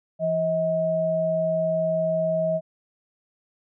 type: tone pair together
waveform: sine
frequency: 168.4 / 636.8 Hz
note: E3 / D#5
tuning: +37 / +40 cents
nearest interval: octave + major seventh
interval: 2303 cents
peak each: -29 / -21 dBFS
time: 0.19-2.61 s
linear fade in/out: 50 ms
effects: none